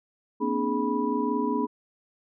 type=tone cluster; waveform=sine; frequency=235 / 260 / 297.1 / 418.9 / 982 Hz; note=A#3 / C4 / D4 / G#4 / B5; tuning=+14 / -11 / +20 / +15 / -10 cents; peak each=-30 dBFS; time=0.4-1.67 s; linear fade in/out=20 ms; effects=none